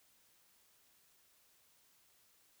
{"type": "silence", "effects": ["white hiss -70 dBFS RMS until 2.6 s"]}